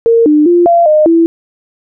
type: tone with pitch steps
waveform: sine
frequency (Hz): 460.8 / 300.5 / 348.4 / 684 / 612 / 332.2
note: A#4 / D4 / F4 / F5 / D#5 / E4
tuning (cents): -20 / +40 / -4 / -36 / -29 / +13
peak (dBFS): -4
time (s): 0.06-1.26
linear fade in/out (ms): 0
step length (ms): 200
effects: none